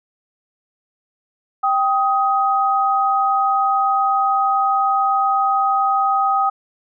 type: tone pair together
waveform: sine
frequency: 784 / 1255.2 Hz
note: G5 / D#6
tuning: 0 / +15 cents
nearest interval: minor sixth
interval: 815 cents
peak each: -17 dBFS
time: 1.63-6.5 s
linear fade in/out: 10 ms
effects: none